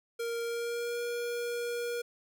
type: tone with pitch glide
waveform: square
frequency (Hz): 466.2 to 476.5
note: A#4 to A#4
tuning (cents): 0 to +38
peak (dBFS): -33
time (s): 0.19-2.02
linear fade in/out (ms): 10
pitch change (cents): +38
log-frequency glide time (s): 0.44-1
effects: none